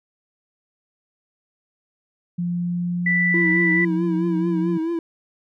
sine tone with pitch glide, 174.61 to 177.56 Hz, F3 to F3, 0 to +29 cents, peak -21 dBFS, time 2.38-4.78 s, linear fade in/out 10 ms, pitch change +29 cents, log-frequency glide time 2.49-3.74 s
sine tone, 1975.5 Hz, B6, in tune, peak -17 dBFS, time 3.06-3.85 s, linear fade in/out 5 ms
triangle tone with vibrato, 329.6 Hz, E4, in tune, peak -19 dBFS, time 3.34-4.99 s, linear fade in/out 2 ms, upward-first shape triangle, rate 4.6 Hz, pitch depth 74 cents each way
effects none

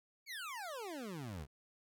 25% pulse exponential sweep, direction down, 2320 to 65.41 Hz, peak -39 dBFS, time 0.26-1.47 s, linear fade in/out 50 ms, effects none

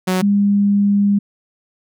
sawtooth / sine tone pair in turn, 185 / 202.1 Hz, F#3 / G#3, 0 / -47 cents, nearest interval major second, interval 153 cents, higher second, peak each -11 dBFS, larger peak neither, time 0.07-0.22 / 0.22-1.19 s, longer second, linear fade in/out 10 ms, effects none

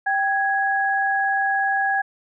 sine tone pair together, 784 / 1661.2 Hz, G5 / G#6, 0 / 0 cents, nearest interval octave + minor second, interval 1300 cents, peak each -21 dBFS, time 0.06-2.02 s, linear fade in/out 10 ms, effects none

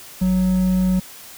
triangle tone pair together, 55.05 / 185 Hz, A1 / F#3, +2 / 0 cents, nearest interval octave + major sixth, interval 2098 cents, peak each -25 / -13 dBFS, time 0.21-1 s, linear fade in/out 10 ms, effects white hiss -40 dBFS RMS until 1.37 s

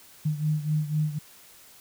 sine beating tone pair, 151.6 / 155.6 Hz, D#3 / D#3, -45 / 0 cents, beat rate 4 Hz, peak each -25 / -29 dBFS, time 0.25-1.19 s, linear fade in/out 10 ms, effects white hiss -52 dBFS RMS until 1.8 s

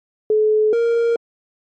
sine / triangle tone pair in turn, 429.5 / 466 Hz, A4 / A#4, -42 / -1 cents, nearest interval minor second, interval 141 cents, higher second, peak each -12 dBFS, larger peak neither, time 0.3-0.73 / 0.73-1.16 s, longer neither, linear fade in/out 2 ms, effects MP3 32 kbps

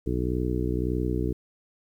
harmonic tone, 61.74 Hz, B1, in tune, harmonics 1 / 2 / 3 / 4 / 5 / 6 / 7, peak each -29 / -31 / -34 / -35 / -31 / -33 / -34 dBFS, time 0.06-1.33 s, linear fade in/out 10 ms, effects 10-bit

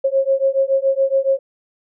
sine beating tone pair, 537 / 544.1 Hz, C5 / C#5, +45 / -32 cents, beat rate 7.1 Hz, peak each -17 / -17 dBFS, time 0.04-1.39 s, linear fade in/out 10 ms, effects none

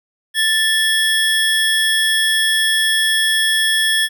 square tone pair together, 1764 / 3340 Hz, A6 / G#7, +4 / +9 cents, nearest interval major seventh, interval 1105 cents, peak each -17 dBFS, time 0.34-4.09 s, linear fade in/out 50 ms, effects none

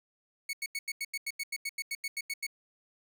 sawtooth tone bursts, 2217 Hz, C#7, in tune, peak -29 dBFS, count 16, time 0.49-2.467 s, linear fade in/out 5 ms, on 42 ms, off 87 ms, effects none

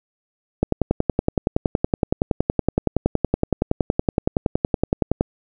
click train, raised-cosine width 2 ms, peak -3 dBFS, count 50, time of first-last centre 0.63-5.209 s, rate 10.7 Hz, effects none

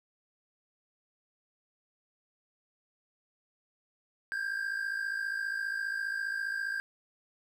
triangle tone pair together, 1585.1 / 1640 Hz, G6 / G#6, +19 / -22 cents, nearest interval minor second, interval 59 cents, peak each -31 / -36 dBFS, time 4.32-6.8 s, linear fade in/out 0 ms, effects 11-bit

